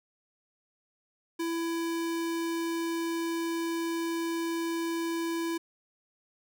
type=tone; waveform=square; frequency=333.1 Hz; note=E4; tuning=18 cents sharp; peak=-30 dBFS; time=1.39-5.58 s; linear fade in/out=10 ms; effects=none